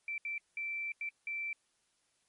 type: tone bursts at uneven times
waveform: sine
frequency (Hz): 2337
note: D7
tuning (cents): -9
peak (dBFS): -35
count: 5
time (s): 0.08-0.18 / 0.25-0.38 / 0.57-0.92 / 1.01-1.09 / 1.27-1.53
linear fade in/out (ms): 2
effects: white hiss -75 dBFS RMS until 2.28 s + MP3 48 kbps